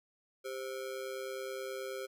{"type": "ring-modulated tone", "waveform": "square", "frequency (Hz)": 460, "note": "A#4", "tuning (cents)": -23, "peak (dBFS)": -36, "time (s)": [0.44, 2.07], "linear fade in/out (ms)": 20, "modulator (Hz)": 64.7, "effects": []}